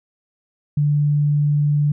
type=tone; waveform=sine; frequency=146.83 Hz; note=D3; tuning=in tune; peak=-14 dBFS; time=0.77-1.92 s; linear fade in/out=5 ms; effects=none